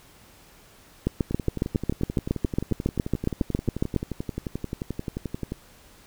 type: two click trains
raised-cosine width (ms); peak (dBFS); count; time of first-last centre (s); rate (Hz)
3; -9 / -16; 22 / 49; 1.07-3.963 / 1.31-5.521; 7.26 / 11.4
effects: pink hiss -53 dBFS RMS until 6.06 s

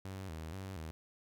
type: tone with vibrato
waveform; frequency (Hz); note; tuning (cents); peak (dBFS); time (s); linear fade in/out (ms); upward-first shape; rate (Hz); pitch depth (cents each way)
sawtooth; 87.31; F2; 0; -38; 0.05-0.91; 0; square; 2.1; 160
effects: none

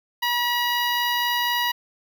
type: tone with notch filter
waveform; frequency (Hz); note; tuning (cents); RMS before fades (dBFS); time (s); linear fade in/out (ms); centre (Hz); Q
10% pulse; 964; B5; -42; -23; 0.22-1.72; 10; 7500; 0.53
effects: none

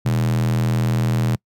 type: tone with high-pass filter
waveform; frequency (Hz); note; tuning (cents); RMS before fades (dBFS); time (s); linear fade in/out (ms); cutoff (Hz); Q
square; 40.08; E1; -48; -19; 0.05-1.36; 10; 140; 8.9
effects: noise-tail reverb RT60 0.1 s tail -26 dB re dry

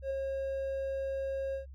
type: tone with ADSR envelope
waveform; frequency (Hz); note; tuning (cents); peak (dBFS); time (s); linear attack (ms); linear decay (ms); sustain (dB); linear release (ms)
triangle; 541; C#5; -42; -27; 0.02-1.66; 86; 5; -3; 120
effects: tanh soft clip ceiling -24 dBFS + added 67 Hz sine -45 dBFS peak until 1.74 s

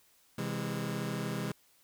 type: chord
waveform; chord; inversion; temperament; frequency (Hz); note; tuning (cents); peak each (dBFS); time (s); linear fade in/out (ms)
sawtooth; C augmented; none; just; 130.81 / 163.52 / 204.4; C3 / E3 / G#3; 0 / -14 / -27; -34 / -34 / -33; 0.38-1.52; 5
effects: white hiss -66 dBFS RMS until 1.83 s

